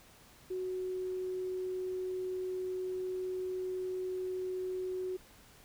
sine tone, 370 Hz, F#4, in tune, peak -34 dBFS, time 0.5-5.17 s, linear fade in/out 10 ms, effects pink hiss -59 dBFS RMS until 5.64 s

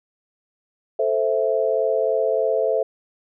sine chord, A minor, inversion none, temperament equal, 440 / 523.3 / 659.3 Hz, A4 / C5 / E5, 0 / 0 / 0 cents, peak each -22 dBFS, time 0.99-2.83 s, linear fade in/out 5 ms, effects none

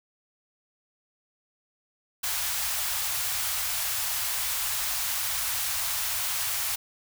white band-stop noise, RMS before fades -29 dBFS, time 2.23-6.76 s, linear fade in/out 10 ms, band 110 to 710 Hz, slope 24 dB/octave, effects none

